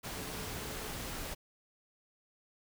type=tone in noise; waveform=sine; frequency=434.6 Hz; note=A4; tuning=21 cents flat; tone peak=-51 dBFS; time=0.14-0.93 s; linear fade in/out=20 ms; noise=pink; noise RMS=-41 dBFS; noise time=0.03-1.35 s; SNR=-13 dB; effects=none